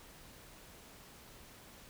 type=silence; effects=pink hiss -56 dBFS RMS until 1.89 s